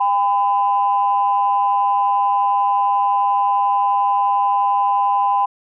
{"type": "tone pair together", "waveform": "sine", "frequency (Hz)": [803, 1008.4], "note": ["G5", "B5"], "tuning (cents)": [41, 36], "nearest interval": "major third", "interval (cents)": 395, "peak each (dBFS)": -16, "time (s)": [0, 5.46], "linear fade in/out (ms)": 10, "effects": ["tanh soft clip ceiling -6 dBFS"]}